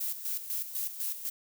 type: noise with tremolo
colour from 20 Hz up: violet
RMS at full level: -33 dBFS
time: 0-1.3 s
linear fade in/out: 10 ms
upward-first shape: square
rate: 4 Hz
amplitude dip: 65%
effects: none